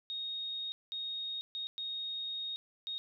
sine tone bursts at uneven times, 3729 Hz, A#7, in tune, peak -36 dBFS, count 5, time 0.1-0.72 / 0.92-1.41 / 1.55-1.67 / 1.78-2.56 / 2.87-2.98 s, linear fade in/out 0 ms, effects none

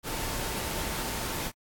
sine tone in noise, 897 Hz, A5, 33 cents sharp, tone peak -43 dBFS, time 0.03-1.52 s, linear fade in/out 50 ms, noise pink, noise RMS -33 dBFS, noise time 0.03-1.52 s, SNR -13 dB, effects AAC 64 kbps

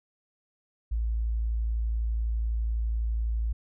sine tone, 56 Hz, A1, 31 cents sharp, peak -25 dBFS, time 0.91-3.53 s, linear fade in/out 10 ms, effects none

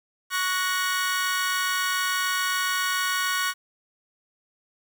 sawtooth tone cluster, 1115 / 1471 / 1870 Hz, C#6 / F#6 / A#6, +10 / -11 / +5 cents, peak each -24 / -23 / -27 dBFS, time 0.3-3.54 s, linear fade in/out 50 ms, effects 9-bit

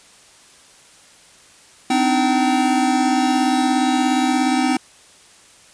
square tone cluster, 256.3 / 296 / 313.1 / 769 Hz, C4 / D4 / D#4 / G5, -36 / +14 / +11 / -33 cents, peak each -19 / -24 / -24 / -23 dBFS, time 1.9-4.77 s, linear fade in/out 5 ms, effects white hiss -48 dBFS RMS until 5.73 s + resampled to 22050 Hz

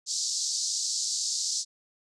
pink band-pass noise, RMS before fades -30 dBFS, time 0.06-1.65 s, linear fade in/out 50 ms, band 4400 to 7800 Hz, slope 48 dB/octave, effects none

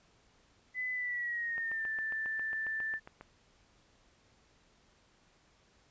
sine tone with pitch glide, 2008 to 1768.4 Hz, B6 to A6, +28 to +8 cents, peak -33 dBFS, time 0.74-3 s, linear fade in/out 50 ms, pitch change -220 cents, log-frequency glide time 0.93-1.89 s
click train, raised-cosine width 0.5 ms, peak -32 dBFS, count 13, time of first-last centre 1.58-3.21 s, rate 7.36 Hz
effects pink hiss -67 dBFS RMS until 5.9 s + resampled to 16000 Hz

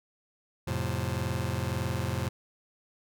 sawtooth chord, F major, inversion none, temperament just, 87.31 / 109.13 / 130.96 Hz, F2 / A2 / C3, 0 / -14 / +2 cents, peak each -29 dBFS, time 0.67-2.29 s, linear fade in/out 10 ms, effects none

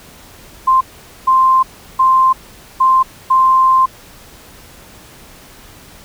sine tone bursts at uneven times, 1046.5 Hz, C6, in tune, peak -7 dBFS, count 5, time 0.67-0.81 / 1.27-1.63 / 1.99-2.33 / 2.8-3.03 / 3.3-3.86 s, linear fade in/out 10 ms, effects pink hiss -40 dBFS RMS until 6.04 s

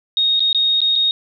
sine tone with dropouts, 3729 Hz, A#7, in tune, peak -13 dBFS, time 0.17-1.11 s, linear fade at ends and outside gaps 1 ms, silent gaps 0.395-0.404 / 0.529-0.547 / 0.805-0.816 / 0.955-0.96 s, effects none

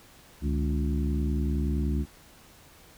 harmonic tone with a mistuned harmonic, 70.7 Hz, C#2, 35 cents sharp, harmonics 1 / 2 / 3 / 4 / 5, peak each -26 / -33 / -32 / -35 / -39 dBFS, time 0.41-2.06 s, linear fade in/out 50 ms, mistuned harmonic 2, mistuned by +130 cents, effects pink hiss -54 dBFS RMS until 2.97 s

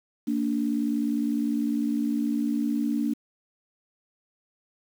sine tone pair together, 230 / 289.8 Hz, A#3 / D4, -23 / -23 cents, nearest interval major third, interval 400 cents, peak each -26 dBFS, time 0.27-3.14 s, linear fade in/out 10 ms, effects 8-bit

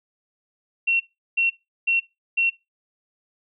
sine tone bursts, 2725 Hz, F7, 43 cents flat, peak -17 dBFS, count 4, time 0.87-2.5 s, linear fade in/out 10 ms, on 130 ms, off 370 ms, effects noise-tail reverb RT60 0.2 s tail -17 dB re dry

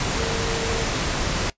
sine tone in noise, 455.5 Hz, A#4, 40 cents flat, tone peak -27 dBFS, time 0.17-0.84 s, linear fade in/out 2 ms, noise pink, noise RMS -24 dBFS, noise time 0-1.5 s, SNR -6 dB, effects noise-tail reverb RT60 0.1 s tail -19 dB re dry + resampled to 16000 Hz

